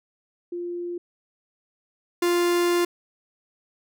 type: tone pair in turn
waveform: sine / 45% pulse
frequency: 349.2 / 349.2 Hz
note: F4 / F4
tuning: 0 / 0 cents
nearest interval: unison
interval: 0 cents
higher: neither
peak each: -28 / -19 dBFS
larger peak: second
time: 0.52-0.98 / 2.22-2.85 s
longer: second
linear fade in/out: 5 ms
effects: none